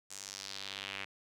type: tone with band-pass filter sweep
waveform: sawtooth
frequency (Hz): 98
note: G2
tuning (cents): 0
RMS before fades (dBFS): -44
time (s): 0.1-1.05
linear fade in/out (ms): 10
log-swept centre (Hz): 7500 to 2400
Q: 2.3
effects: none